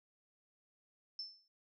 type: tone with exponential decay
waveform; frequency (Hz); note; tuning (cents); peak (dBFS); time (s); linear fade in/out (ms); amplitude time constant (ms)
sine; 5300; E8; +9; -38; 1.19-1.48; 2; 63
effects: none